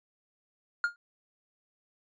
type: tone with exponential decay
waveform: triangle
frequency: 1415 Hz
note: F6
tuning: 22 cents sharp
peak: -19 dBFS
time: 0.84-0.96 s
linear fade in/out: 1 ms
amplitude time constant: 24 ms
effects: resampled to 16000 Hz